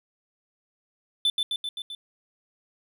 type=tone with echo; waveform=triangle; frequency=3520 Hz; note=A7; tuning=in tune; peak=-18 dBFS; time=1.25-1.3 s; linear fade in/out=2 ms; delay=130 ms; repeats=5; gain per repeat=-3 dB; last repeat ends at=1.95 s; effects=none